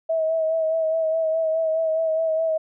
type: tone with vibrato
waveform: sine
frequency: 643 Hz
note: E5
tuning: 43 cents flat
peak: -19 dBFS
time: 0.09-2.58 s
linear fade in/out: 10 ms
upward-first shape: sine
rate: 4.8 Hz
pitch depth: 29 cents each way
effects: none